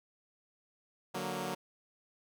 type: chord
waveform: 10% pulse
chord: D augmented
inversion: none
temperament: equal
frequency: 146.83 / 185 / 233.1 Hz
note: D3 / F#3 / A#3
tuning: 0 / 0 / 0 cents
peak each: -34 / -30 / -32 dBFS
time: 1.14-1.55 s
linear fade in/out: 10 ms
effects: none